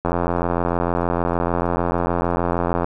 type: click train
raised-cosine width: 1 ms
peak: -6 dBFS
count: 243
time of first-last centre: 0.05-2.844 s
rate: 86.6 Hz
effects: none